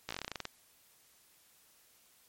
slowing click train, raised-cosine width 0.2 ms, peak -20 dBFS, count 13, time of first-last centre 0.09-0.453 s, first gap 16 ms, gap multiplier 1.11, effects white hiss -65 dBFS RMS until 2.28 s + MP3 64 kbps

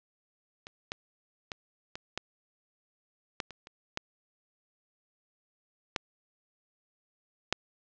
clicks, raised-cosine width 0.2 ms, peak -26 / -17 / -19 / -21 / -15 / -14 / -27 / -29 / -14 / -11 / -8 dBFS, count 11, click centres 0.669 / 0.919 / 1.518 / 1.955 / 2.176 / 3.402 / 3.507 / 3.671 / 3.974 / 5.962 / 7.526 s, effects low-pass 6000 Hz 12 dB/octave

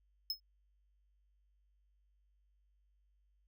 square tone with exponential decay, 5170 Hz, E8, 34 cents flat, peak -31 dBFS, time 0.3-0.4 s, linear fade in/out 2 ms, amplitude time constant 21 ms, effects added 50 Hz sine -70 dBFS peak until 3.47 s

